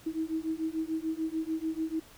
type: beating tone pair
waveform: sine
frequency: 316.9 / 323.7 Hz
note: D#4 / E4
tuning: +32 / -31 cents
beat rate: 6.8 Hz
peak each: -33 / -33 dBFS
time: 0.06-2 s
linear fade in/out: 10 ms
effects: pink hiss -55 dBFS RMS until 2.17 s